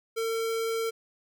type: tone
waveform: square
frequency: 452.8 Hz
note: A4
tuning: 50 cents sharp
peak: -28 dBFS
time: 0.16-0.91 s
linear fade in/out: 20 ms
effects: none